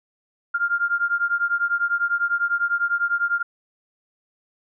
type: beating tone pair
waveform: sine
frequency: 1396.9 / 1406.9 Hz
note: F6 / F6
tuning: 0 / +12 cents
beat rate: 10 Hz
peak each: -22 / -23 dBFS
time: 0.54-3.43 s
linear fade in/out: 10 ms
effects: none